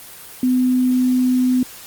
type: tone with quantisation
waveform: sine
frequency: 253 Hz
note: B3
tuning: 42 cents sharp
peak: -13 dBFS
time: 0.43-1.63 s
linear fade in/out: 2 ms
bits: 7
effects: white hiss -38 dBFS RMS until 1.86 s + Opus 24 kbps